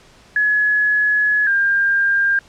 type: tone pair in turn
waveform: sine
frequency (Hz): 1694 / 1600.5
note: G#6 / G6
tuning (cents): +34 / +36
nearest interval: minor second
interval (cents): 98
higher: first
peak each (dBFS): -13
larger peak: neither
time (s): 0.36-1.47 / 1.47-2.39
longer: first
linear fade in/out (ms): 2
effects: pink hiss -48 dBFS RMS until 2.48 s + low-pass 7000 Hz 12 dB/octave